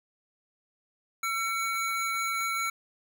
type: tone pair together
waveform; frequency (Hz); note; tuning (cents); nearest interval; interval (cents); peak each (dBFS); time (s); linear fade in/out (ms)
square; 1346.2 / 2242; E6 / C#7; +36 / +19; major sixth; 883; -31 / -32; 1.23-2.7; 5
effects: none